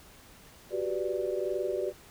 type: chord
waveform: sine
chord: G major seventh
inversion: third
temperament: equal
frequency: 370 / 392 / 493.9 / 587.3 Hz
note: F#4 / G4 / B4 / D5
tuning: 0 / 0 / 0 / 0 cents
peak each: -33 / -34 / -36 / -34 dBFS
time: 0.7-1.93 s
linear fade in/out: 50 ms
effects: pink hiss -54 dBFS RMS until 2.1 s